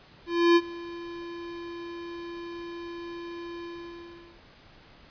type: tone with ADSR envelope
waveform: square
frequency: 342.2 Hz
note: F4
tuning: 35 cents flat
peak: -16 dBFS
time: 0.26-4.42 s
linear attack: 300 ms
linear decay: 47 ms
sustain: -21 dB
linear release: 800 ms
effects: pink hiss -54 dBFS RMS until 5.1 s + resampled to 11025 Hz